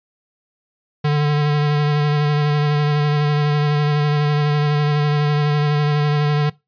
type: tone with vibrato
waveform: square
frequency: 147.9 Hz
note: D3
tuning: 13 cents sharp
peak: -15 dBFS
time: 1.04-6.5 s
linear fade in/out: 10 ms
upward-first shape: sine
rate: 12 Hz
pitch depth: 20 cents each way
effects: noise-tail reverb RT60 0.2 s tail -20 dB re dry + resampled to 11025 Hz